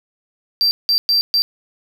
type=tone bursts at uneven times; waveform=triangle; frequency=4699 Hz; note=D8; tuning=in tune; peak=-11 dBFS; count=4; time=0.61-0.71 / 0.89-0.98 / 1.09-1.21 / 1.34-1.42 s; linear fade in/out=0 ms; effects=none